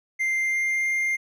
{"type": "tone with pitch glide", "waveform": "triangle", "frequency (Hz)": [2093, 2108], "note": ["C7", "C7"], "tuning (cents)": [0, 12], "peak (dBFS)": -20, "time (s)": [0.19, 1.17], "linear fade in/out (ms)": 20, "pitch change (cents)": 12, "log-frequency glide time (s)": [0.36, 0.88], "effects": []}